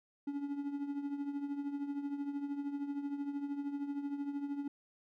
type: tone with tremolo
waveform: triangle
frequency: 283.7 Hz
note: C#4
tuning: 40 cents sharp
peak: -31 dBFS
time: 0.27-4.68 s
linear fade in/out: 5 ms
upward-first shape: triangle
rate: 13 Hz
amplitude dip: 70%
effects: none